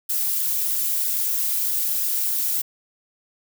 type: noise with flanger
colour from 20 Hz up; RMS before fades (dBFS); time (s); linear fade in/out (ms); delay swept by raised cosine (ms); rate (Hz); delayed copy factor
violet; -23; 0.09-2.62; 10; 0.56 to 4.76; 3.1; +0.7
effects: none